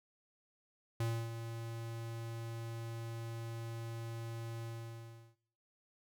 square tone with ADSR envelope, 115 Hz, A#2, 23 cents flat, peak -33 dBFS, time 1-5.36 s, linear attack 4 ms, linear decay 280 ms, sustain -9 dB, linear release 730 ms, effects noise-tail reverb RT60 0.8 s tail -20 dB re dry

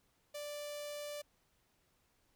sawtooth tone with notch filter, 587.3 Hz, D5, in tune, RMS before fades -44 dBFS, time 0.34-1.22 s, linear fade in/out 10 ms, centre 1400 Hz, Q 1, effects pink hiss -75 dBFS RMS until 2.35 s

